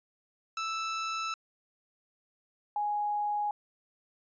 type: tone pair in turn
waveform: sawtooth / sine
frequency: 1318.5 / 830.6 Hz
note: E6 / G#5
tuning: 0 / 0 cents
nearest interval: minor sixth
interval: 800 cents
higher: first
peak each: -28 dBFS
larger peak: neither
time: 0.57-1.34 / 2.76-3.51 s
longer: first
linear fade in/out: 2 ms
effects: resampled to 16000 Hz